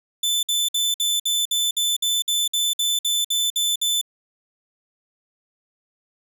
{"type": "tone bursts", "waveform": "sawtooth", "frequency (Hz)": 3520, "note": "A7", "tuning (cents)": 0, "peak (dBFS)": -16, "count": 15, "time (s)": [0.23, 4.014], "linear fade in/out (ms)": 5, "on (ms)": 200, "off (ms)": 56, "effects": []}